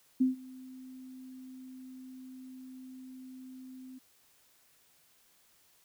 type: tone with ADSR envelope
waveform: sine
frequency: 258.3 Hz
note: C4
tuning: 22 cents flat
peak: -21 dBFS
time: 0.2-3.99 s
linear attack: 13 ms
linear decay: 140 ms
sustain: -24 dB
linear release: 13 ms
effects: white hiss -66 dBFS RMS until 5.84 s